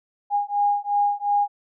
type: beating tone pair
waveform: sine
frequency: 816 / 818.8 Hz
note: G#5 / G#5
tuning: -31 / -25 cents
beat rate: 2.8 Hz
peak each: -22 dBFS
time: 0.3-1.48 s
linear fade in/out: 50 ms
effects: none